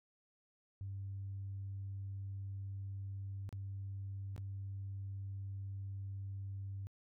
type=tone with dropouts; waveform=sine; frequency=98 Hz; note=G2; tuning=in tune; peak=-40 dBFS; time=0.81-6.87 s; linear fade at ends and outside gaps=0 ms; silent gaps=3.491-3.527 / 4.363-4.379 s; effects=tanh soft clip ceiling -36 dBFS